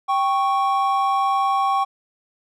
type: tone pair together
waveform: triangle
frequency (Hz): 784 / 1105.8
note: G5 / C#6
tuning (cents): 0 / -5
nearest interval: tritone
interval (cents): 595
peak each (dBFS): -18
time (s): 0.08-1.85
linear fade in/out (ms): 20
effects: none